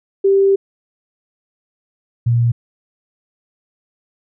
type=tone pair in turn; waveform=sine; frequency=392 / 118.34 Hz; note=G4 / A#2; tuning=0 / +27 cents; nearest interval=octave + major sixth; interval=2073 cents; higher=first; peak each=-9 / -11 dBFS; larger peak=first; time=0.24-0.56 / 2.26-2.52 s; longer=first; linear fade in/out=10 ms; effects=none